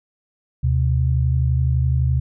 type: tone pair together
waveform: sine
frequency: 76 / 127.82 Hz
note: D#2 / C3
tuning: -40 / -40 cents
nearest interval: major sixth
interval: 900 cents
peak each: -18 dBFS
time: 0.63-2.2 s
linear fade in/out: 10 ms
effects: none